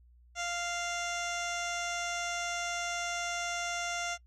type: tone with low-pass filter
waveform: 15% pulse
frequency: 696 Hz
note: F5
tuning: 6 cents flat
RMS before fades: -35 dBFS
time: 0.35-4.18 s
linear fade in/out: 50 ms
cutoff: 5900 Hz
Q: 2.8
effects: noise-tail reverb RT60 0.1 s tail -24 dB re dry + added 60 Hz sine -57 dBFS peak until 4.26 s